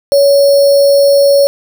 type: tone with sample-and-hold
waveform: sine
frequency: 561 Hz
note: C#5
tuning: 21 cents sharp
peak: -4 dBFS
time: 0.12-1.47 s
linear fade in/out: 0 ms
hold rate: 4900 Hz
effects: none